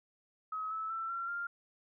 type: tone with pitch steps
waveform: sine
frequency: 1276 / 1305.1 / 1334.8 / 1365.2 / 1396.3 Hz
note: D#6 / E6 / E6 / F6 / F6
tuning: +43 / -18 / +21 / -40 / -1 cents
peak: -35 dBFS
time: 0.52-1.47 s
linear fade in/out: 5 ms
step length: 190 ms
effects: none